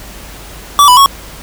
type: tone with pitch steps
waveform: square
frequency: 1152 / 992 / 1106 Hz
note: D6 / B5 / C#6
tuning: -34 / +7 / -4 cents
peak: -3 dBFS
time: 0.79-1.06 s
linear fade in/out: 0 ms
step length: 90 ms
effects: added 50 Hz sine -33 dBFS peak until 1.42 s + pink hiss -32 dBFS RMS until 1.42 s